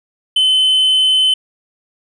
triangle tone, 3050 Hz, G7, 48 cents flat, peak -8 dBFS, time 0.36-1.34 s, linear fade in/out 5 ms, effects resampled to 22050 Hz

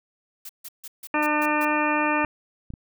blue noise bursts, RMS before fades -38 dBFS, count 7, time 0.45-1.651 s, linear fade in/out 5 ms, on 43 ms, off 150 ms
harmonic tone, 300.6 Hz, D4, 40 cents sharp, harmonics 1 / 2 / 3 / 4 / 5 / 6 / 8 / 9, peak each -26 / -29 / -26 / -28 / -33 / -29 / -29 / -34 dBFS, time 1.14-2.25 s, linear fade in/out 2 ms
clicks, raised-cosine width 5 ms, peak -24 dBFS, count 3, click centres 2.246 / 2.704 / 2.738 s
effects none

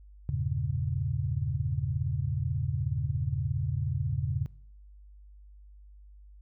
sine chord, E diminished seventh, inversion none, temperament equal with one note detuned, 82.41 / 99.83 / 116.54 / 138.59 Hz, E2 / G2 / Bb2 / Db3, 0 / +32 / 0 / 0 cents, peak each -34 / -34 / -34 / -31 dBFS, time 0.29-4.46 s, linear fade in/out 0 ms, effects noise-tail reverb RT60 0.6 s tail -21 dB re dry + added 50 Hz sine -49 dBFS peak until 6.41 s

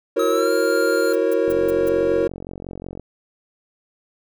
triangle chord, F# dominant seventh, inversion third, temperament equal with one note detuned, 329.6 / 370 / 466.2 / 547.4 Hz, E4 / F#4 / A#4 / C#5, 0 / 0 / 0 / -22 cents, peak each -22 / -21 / -18 / -20 dBFS, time 0.16-2.28 s, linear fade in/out 10 ms
square tone with pitch glide, 1284 to 1400.2 Hz, E6 to F6, -46 to +4 cents, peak -25 dBFS, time 0.19-1.13 s, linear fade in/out 5 ms, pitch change +150 cents, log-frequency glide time 0.29-0.51 s
violet noise bursts, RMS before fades -35 dBFS, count 5, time 1.13-1.89 s, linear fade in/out 5 ms, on 24 ms, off 160 ms
click train, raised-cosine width 2 ms, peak -19 dBFS, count 70, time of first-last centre 1.48-2.996 s, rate 45.5 Hz
effects none

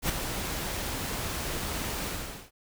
pink noise with ADSR envelope, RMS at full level -25 dBFS, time 0.02-2.51 s, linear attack 72 ms, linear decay 8 ms, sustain -8 dB, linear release 450 ms, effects none

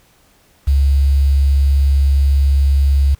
sine tone with quantisation, 69.3 Hz, C#2, in tune, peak -9 dBFS, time 0.67-3.15 s, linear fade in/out 10 ms, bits 6, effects pink hiss -53 dBFS RMS until 3.19 s

